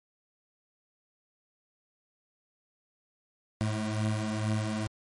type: beating tone pair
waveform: 25% pulse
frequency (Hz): 107.1 / 109.3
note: A2 / A2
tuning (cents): -46 / -11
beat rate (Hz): 2.2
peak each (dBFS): -26 / -30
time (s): 3.61-4.87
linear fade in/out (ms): 0
effects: MP3 48 kbps